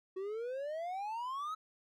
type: exponential sweep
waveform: triangle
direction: up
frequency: 370 to 1301 Hz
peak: -35 dBFS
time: 0.16-1.55 s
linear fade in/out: 10 ms
effects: none